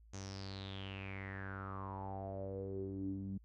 sawtooth tone with low-pass filter sweep, 97 Hz, G2, 18 cents flat, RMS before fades -44 dBFS, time 0.13-3.38 s, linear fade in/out 10 ms, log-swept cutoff 6500 to 210 Hz, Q 8, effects added 55 Hz sine -59 dBFS peak until 3.44 s

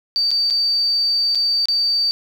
sine tone with dropouts, 4617 Hz, D8, 30 cents flat, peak -15 dBFS, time 0.16-2.11 s, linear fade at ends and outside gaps 0 ms, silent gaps 0.307-0.314 / 0.501-0.507 / 1.349-1.355 / 1.656-1.685 s, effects 7-bit

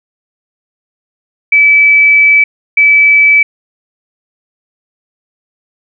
sine tone bursts at uneven times, 2302 Hz, D7, 35 cents flat, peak -3 dBFS, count 2, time 1.52-2.44 / 2.77-3.43 s, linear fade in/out 5 ms, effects none

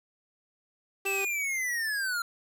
sawtooth tone, 392 Hz, G4, in tune, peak -28 dBFS, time 1.05-1.25 s, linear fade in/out 5 ms
square linear sweep, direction down, 2663 to 1365 Hz, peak -29 dBFS, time 1.06-2.22 s, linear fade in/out 2 ms
effects none

